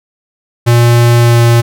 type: tone with pitch glide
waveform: square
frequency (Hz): 118.9 to 117.74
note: A#2 to A#2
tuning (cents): +35 to +18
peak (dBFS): -5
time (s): 0.66-1.62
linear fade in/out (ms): 20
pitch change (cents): -17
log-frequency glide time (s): 1.18-1.42
effects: none